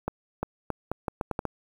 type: accelerating click train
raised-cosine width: 1 ms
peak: -14 dBFS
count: 9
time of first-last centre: 0.08-1.453 s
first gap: 350 ms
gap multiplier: 0.78
effects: 8-bit